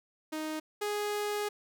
sawtooth tone pair in turn, 311.1 / 415.3 Hz, D#4 / G#4, 0 / 0 cents, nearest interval perfect fourth, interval 500 cents, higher second, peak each -30 / -27 dBFS, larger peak second, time 0.32-0.6 / 0.81-1.49 s, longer second, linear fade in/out 10 ms, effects none

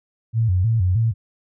sine tone with vibrato, 101.8 Hz, G#2, 34 cents flat, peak -15 dBFS, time 0.33-1.14 s, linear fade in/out 50 ms, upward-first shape square, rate 3.2 Hz, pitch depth 190 cents each way, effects none

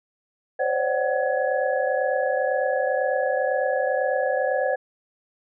sine tone cluster, 519 / 561 / 589 / 750 / 1682 Hz, C5 / C#5 / D5 / F#5 / G#6, -14 / +21 / +5 / +23 / +22 cents, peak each -24 / -29 / -27 / -27 / -30 dBFS, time 0.59-4.76 s, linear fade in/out 10 ms, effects none

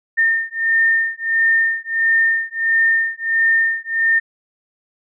sine beating tone pair, 1815 / 1816.5 Hz, A#6 / A#6, -47 / -45 cents, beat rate 1.5 Hz, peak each -17 dBFS, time 0.17-4.2 s, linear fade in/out 20 ms, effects none

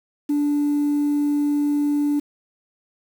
sine tone, 291.5 Hz, D4, 13 cents flat, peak -16 dBFS, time 0.29-2.2 s, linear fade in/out 10 ms, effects tanh soft clip ceiling -14 dBFS + 7-bit

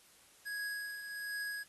square tone with tremolo, 1661.2 Hz, G#6, in tune, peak -37 dBFS, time 0.45-1.64 s, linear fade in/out 20 ms, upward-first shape triangle, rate 1.3 Hz, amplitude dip 60%, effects white hiss -63 dBFS RMS until 1.68 s + AAC 32 kbps

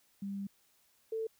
sine tone pair in turn, 198.3 / 445.2 Hz, G3 / A4, +20 / +20 cents, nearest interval octave + major second, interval 1400 cents, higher second, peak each -36 / -33 dBFS, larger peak second, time 0.22-0.47 / 1.12-1.27 s, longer first, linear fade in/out 5 ms, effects white hiss -70 dBFS RMS until 1.39 s

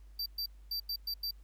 square tone bursts at uneven times, 4671 Hz, D8, 10 cents flat, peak -34 dBFS, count 6, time 0.19-0.26 / 0.38-0.46 / 0.71-0.8 / 0.89-0.96 / 1.07-1.14 / 1.23-1.31 s, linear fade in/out 5 ms, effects added 50 Hz sine -51 dBFS peak until 1.43 s + pink hiss -72 dBFS RMS until 1.43 s

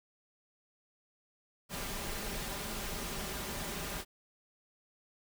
pink noise with comb filter, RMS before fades -39 dBFS, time 1.69-4.05 s, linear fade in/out 50 ms, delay 5 ms, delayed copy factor +0.5, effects none

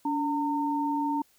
sine tone pair together, 287.2 / 911.8 Hz, D4 / A#5, -39 / -39 cents, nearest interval octave + minor sixth, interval 2000 cents, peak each -28 dBFS, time 0.05-1.22 s, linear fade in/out 5 ms, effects white hiss -64 dBFS RMS until 1.38 s

